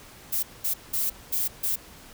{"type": "noise bursts at uneven times", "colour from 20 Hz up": "violet", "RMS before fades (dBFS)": -26, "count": 5, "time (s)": [[0.32, 0.43], [0.64, 0.74], [0.93, 1.1], [1.32, 1.48], [1.63, 1.76]], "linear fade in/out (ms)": 10, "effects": ["pink hiss -48 dBFS RMS until 2.13 s"]}